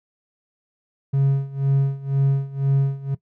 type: tone with tremolo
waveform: triangle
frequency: 137.5 Hz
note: C#3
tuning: 14 cents flat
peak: -11 dBFS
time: 1.13-3.15 s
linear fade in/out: 10 ms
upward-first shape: sine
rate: 2 Hz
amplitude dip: 90%
effects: noise-tail reverb RT60 0.1 s tail -18 dB re dry + tanh soft clip ceiling -9 dBFS